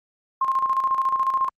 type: tone with tremolo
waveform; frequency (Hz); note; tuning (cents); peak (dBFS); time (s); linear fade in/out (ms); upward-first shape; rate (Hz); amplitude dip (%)
sine; 1062; C6; +25; -17; 0.41-1.49; 5; square; 14; 55
effects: Opus 48 kbps